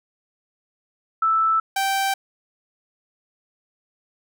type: tone pair in turn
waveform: sine / sawtooth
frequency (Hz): 1318.5 / 780.1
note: E6 / G5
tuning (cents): 0 / -9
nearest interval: major sixth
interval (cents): 909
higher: first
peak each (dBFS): -16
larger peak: neither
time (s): 1.22-1.6 / 1.76-2.14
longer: neither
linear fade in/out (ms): 5
effects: none